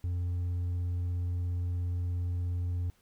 sine tone with hard clipping, 88.3 Hz, F2, 20 cents sharp, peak -30 dBFS, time 0.04-2.9 s, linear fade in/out 0 ms, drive 2 dB, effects pink hiss -68 dBFS RMS until 3.01 s

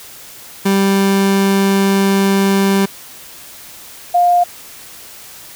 30% pulse / sine tone pair in turn, 196 / 705.6 Hz, G3 / F5, 0 / +18 cents, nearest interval octave + minor seventh, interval 2218 cents, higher second, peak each -8 dBFS, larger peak neither, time 0.65-2.86 / 4.14-4.44 s, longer first, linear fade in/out 10 ms, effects white hiss -36 dBFS RMS until 5.55 s

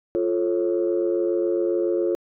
sine chord, F augmented, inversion none, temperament just, 349.2 / 436.5 / 545.7 Hz, F4 / A4 / C#5, 0 / -14 / -27 cents, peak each -21 / -25 / -26 dBFS, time 0.15-2.15 s, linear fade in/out 0 ms, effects tanh soft clip ceiling -12 dBFS

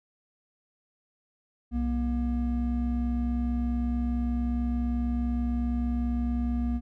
triangle tone pair together, 63.17 / 238.5 Hz, B1 / A#3, +40 / +40 cents, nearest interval octave + major seventh, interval 2300 cents, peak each -26 dBFS, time 1.71-6.81 s, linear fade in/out 50 ms, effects none

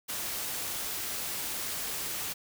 white noise, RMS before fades -35 dBFS, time 0.08-2.34 s, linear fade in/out 20 ms, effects none

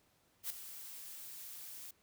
blue noise with ADSR envelope, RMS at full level -37 dBFS, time 0.43-1.91 s, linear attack 71 ms, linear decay 4 ms, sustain -12 dB, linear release 5 ms, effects pink hiss -72 dBFS RMS until 2.02 s + high-pass 60 Hz 12 dB/octave

